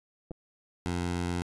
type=clicks; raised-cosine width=2 ms; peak=-27 / -28 dBFS; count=2; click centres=0.309 / 0.315 s
type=tone; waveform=15% pulse; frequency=87.8 Hz; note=F2; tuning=10 cents sharp; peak=-23 dBFS; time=0.86-1.42 s; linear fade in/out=0 ms
effects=resampled to 24000 Hz